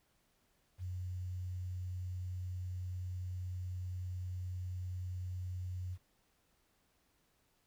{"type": "tone with quantisation", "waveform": "sine", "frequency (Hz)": 91, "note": "F#2", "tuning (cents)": -28, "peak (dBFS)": -38, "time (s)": [0.78, 5.98], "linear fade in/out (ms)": 50, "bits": 11, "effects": ["pink hiss -75 dBFS RMS until 7.66 s"]}